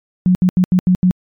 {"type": "tone bursts at uneven times", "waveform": "sine", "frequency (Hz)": 182.1, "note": "F#3", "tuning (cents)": -27, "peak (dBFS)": -8, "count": 6, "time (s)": [[0.26, 0.35], [0.42, 0.49], [0.57, 0.64], [0.72, 0.79], [0.87, 0.95], [1.03, 1.11]], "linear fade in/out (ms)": 0, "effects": ["MP3 96 kbps"]}